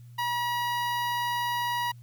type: tone with notch filter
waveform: sawtooth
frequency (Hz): 962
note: B5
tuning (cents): -46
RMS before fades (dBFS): -29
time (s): 0.18-1.92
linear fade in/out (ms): 10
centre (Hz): 7900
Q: 0.8
effects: added 120 Hz sine -45 dBFS peak until 2.02 s + white hiss -67 dBFS RMS until 2.02 s